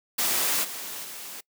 white noise with level steps, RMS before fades -25 / -36 / -39 dBFS, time 0.18-1.41 s, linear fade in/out 10 ms, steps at 0.63 / 1.03 s, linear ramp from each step 20 ms, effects noise-tail reverb RT60 0.1 s tail -24 dB re dry + high-pass 200 Hz 12 dB/octave

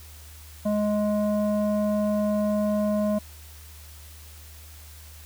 square tone with low-pass filter, 209.1 Hz, G#3, 12 cents sharp, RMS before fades -24 dBFS, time 0.65-3.19 s, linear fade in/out 10 ms, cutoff 750 Hz, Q 3, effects added 76 Hz sine -44 dBFS peak until 5.25 s + white hiss -49 dBFS RMS until 5.25 s

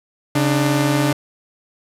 sawtooth tone pair together, 138.59 / 297.9 Hz, C#3 / D4, 0 / +25 cents, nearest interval octave + minor second, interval 1325 cents, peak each -14 dBFS, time 0.35-1.13 s, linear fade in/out 5 ms, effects resampled to 32000 Hz

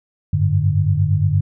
sine tone cluster, 93.9 / 102.6 / 147.4 Hz, F#2 / G#2 / D3, +26 / -21 / +7 cents, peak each -18 dBFS, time 0.33-1.41 s, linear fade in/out 5 ms, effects none

